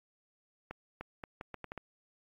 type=accelerating click train; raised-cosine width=0.5 ms; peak=-26 dBFS; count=8; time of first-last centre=0.71-1.777 s; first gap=300 ms; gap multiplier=0.76; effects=AAC 64 kbps